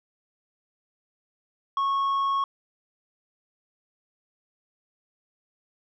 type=tone with tanh clipping; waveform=sine; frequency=1100 Hz; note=C#6; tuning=14 cents flat; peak=-23 dBFS; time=1.77-2.44 s; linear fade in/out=2 ms; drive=4 dB; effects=none